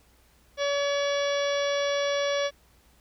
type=harmonic tone; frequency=568 Hz; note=C#5; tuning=42 cents sharp; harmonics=1 / 2 / 3 / 4 / 5 / 6 / 7 / 8 / 9 / 10; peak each=-25 / -35 / -35 / -37 / -42 / -35 / -44 / -45 / -47 / -41 dBFS; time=0.57-2.51 s; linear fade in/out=50 ms; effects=added 60 Hz sine -62 dBFS peak until 3 s + pink hiss -62 dBFS RMS until 3 s